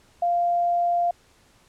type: tone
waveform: sine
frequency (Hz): 696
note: F5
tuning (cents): -6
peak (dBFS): -19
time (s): 0.22-1.11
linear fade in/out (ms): 5
effects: pink hiss -58 dBFS RMS until 1.68 s + low-pass 10000 Hz 12 dB/octave